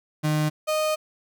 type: tone pair in turn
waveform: 35% pulse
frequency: 152.7 / 618.4 Hz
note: D#3 / D#5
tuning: -32 / -11 cents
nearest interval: 2 octaves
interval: 2421 cents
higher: second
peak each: -19 / -20 dBFS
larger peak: first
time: 0.23-0.5 / 0.67-0.96 s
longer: second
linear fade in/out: 20 ms
effects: none